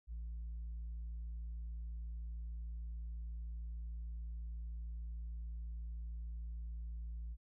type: tone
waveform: sine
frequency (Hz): 56.8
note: A#1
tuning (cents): -44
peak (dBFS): -39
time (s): 0.07-7.37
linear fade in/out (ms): 50
effects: tanh soft clip ceiling -40 dBFS